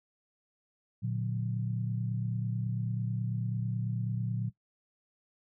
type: chord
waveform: sine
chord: Bb augmented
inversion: none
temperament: just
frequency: 116.54 / 145.68 / 182.1 Hz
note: Bb2 / D3 / F#3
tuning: 0 / -14 / -27 cents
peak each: -32 / -38 / -36 dBFS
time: 1.02-4.5 s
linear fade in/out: 20 ms
effects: noise-tail reverb RT60 0.1 s tail -17 dB re dry